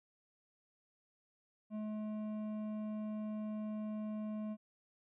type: tone with hard clipping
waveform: triangle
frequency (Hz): 213.8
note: A3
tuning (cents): -49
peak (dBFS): -40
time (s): 1.7-4.57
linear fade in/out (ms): 50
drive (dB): 12
effects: resampled to 8000 Hz